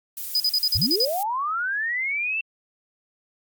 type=noise; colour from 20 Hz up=violet; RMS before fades=-32 dBFS; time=0.17-1.23 s; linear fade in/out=2 ms
type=tone bursts; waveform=sine; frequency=4978 Hz; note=D#8; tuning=in tune; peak=-18 dBFS; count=8; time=0.35-1.051 s; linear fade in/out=2 ms; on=50 ms; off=43 ms
type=linear sweep; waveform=sine; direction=up; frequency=59.6 to 2700 Hz; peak=-23 dBFS; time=0.75-2.41 s; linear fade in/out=5 ms
effects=Opus 48 kbps